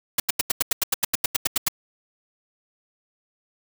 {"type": "noise bursts", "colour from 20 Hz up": "white", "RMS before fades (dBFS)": -20, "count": 15, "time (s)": [0.18, 1.684], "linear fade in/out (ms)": 5, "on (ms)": 20, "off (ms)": 86, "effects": []}